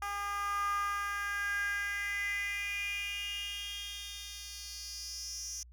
10% pulse tone with high-pass filter sweep, 405.1 Hz, G#4, 43 cents flat, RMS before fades -37 dBFS, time 0.02-5.63 s, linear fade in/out 2 ms, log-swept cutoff 970 to 5900 Hz, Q 6.5, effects added 60 Hz sine -52 dBFS peak until 5.72 s

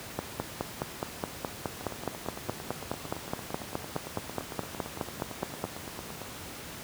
two click trains, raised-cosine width 1 ms, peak -24 / -15 dBFS, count 40 / 27, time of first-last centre 1.81-6.217 / 0.19-5.641 s, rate 8.85 / 4.77 Hz, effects pink hiss -42 dBFS RMS until 6.83 s + high-pass 80 Hz 12 dB/octave

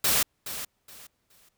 white noise with echo, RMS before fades -23 dBFS, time 0.04-0.23 s, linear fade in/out 5 ms, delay 420 ms, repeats 3, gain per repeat -12 dB, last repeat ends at 1.49 s, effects pink hiss -74 dBFS RMS until 1.57 s

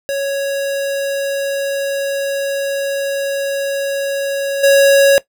square tone with level steps, 554.4 Hz, C#5, in tune, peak -17 / -7 dBFS, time 0.09-5.18 s, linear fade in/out 0 ms, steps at 4.63 s, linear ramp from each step 10 ms, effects noise-tail reverb RT60 0.1 s tail -18 dB re dry

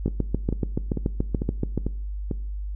two click trains, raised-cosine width 3 ms, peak -10 / -13 dBFS, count 13 / 6, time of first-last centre 0.06-1.777 / 0.08-2.312 s, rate 6.99 / 2.24 Hz, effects noise-tail reverb RT60 0.6 s tail -20 dB re dry + added 50 Hz sine -28 dBFS peak until 2.75 s

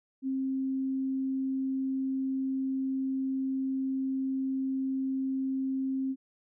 sine tone, 265.8 Hz, C4, 27 cents sharp, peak -28 dBFS, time 0.22-6.16 s, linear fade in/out 50 ms, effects none

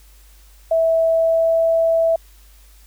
sine tone with pitch glide, 654 to 657.8 Hz, E5 to E5, -14 to -4 cents, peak -13 dBFS, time 0.71-2.16 s, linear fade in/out 5 ms, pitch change +10 cents, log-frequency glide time 1.05-1.63 s, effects added 50 Hz sine -45 dBFS peak until 2.86 s + white hiss -53 dBFS RMS until 2.86 s

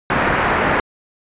white low-pass noise, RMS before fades -17 dBFS, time 0.1-0.8 s, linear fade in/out 2 ms, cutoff 1900 Hz, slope 24 dB/octave, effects resampled to 8000 Hz

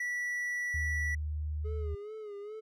triangle tone, 1950 Hz, B6, 23 cents flat, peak -30 dBFS, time 0-1.15 s, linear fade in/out 5 ms
sine tone with pitch glide, 76.8 to 75.74 Hz, D#2 to D#2, -22 to -46 cents, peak -32 dBFS, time 0.74-1.95 s, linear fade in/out 5 ms, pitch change -24 cents, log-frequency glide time 0.86-1.03 s
triangle tone with vibrato, 419.7 Hz, G#4, 18 cents sharp, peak -38 dBFS, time 1.64-2.61 s, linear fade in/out 20 ms, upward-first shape sine, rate 2.4 Hz, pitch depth 72 cents each way
effects none

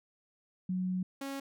sine / sawtooth tone pair in turn, 184.1 / 274.6 Hz, F#3 / C#4, -8 / -16 cents, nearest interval perfect fifth, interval 692 cents, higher second, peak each -30 / -33 dBFS, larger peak first, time 0.69-1.03 / 1.21-1.4 s, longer first, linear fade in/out 5 ms, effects none

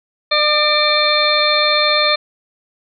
harmonic tone with a mistuned harmonic, 601 Hz, D5, 40 cents sharp, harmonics 1 / 2 / 3 / 4 / 6 / 7, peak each -18 / -19 / -23 / -19 / -19 / -18 dBFS, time 0.31-2.16 s, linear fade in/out 10 ms, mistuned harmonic 4, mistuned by -45 cents, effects none

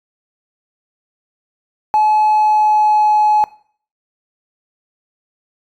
triangle tone with pitch glide, 855 to 848.1 Hz, A5 to G#5, -50 to +36 cents, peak -6 dBFS, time 1.94-3.44 s, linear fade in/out 0 ms, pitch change -14 cents, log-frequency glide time 2.29-3.13 s, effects noise-tail reverb RT60 0.5 s tail -22 dB re dry + tanh soft clip ceiling -6 dBFS

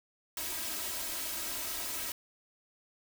white noise with comb filter, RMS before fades -37 dBFS, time 0.37-2.12 s, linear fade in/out 2 ms, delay 3.1 ms, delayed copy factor +0.75, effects none

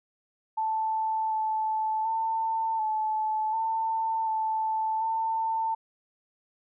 sine tone with pitch steps, 880 / 873 / 895 / 867 / 894 / 879 / 895 Hz, A5 / A5 / A5 / A5 / A5 / A5 / A5, 0 / -14 / +29 / -26 / +27 / -2 / +29 cents, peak -25 dBFS, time 0.57-5.75 s, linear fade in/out 10 ms, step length 740 ms, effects none

